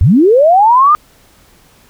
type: linear sweep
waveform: sine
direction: up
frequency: 66.3 to 1240 Hz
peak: -4 dBFS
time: 0.01-0.95 s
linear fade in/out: 0 ms
effects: pink hiss -47 dBFS RMS until 1.89 s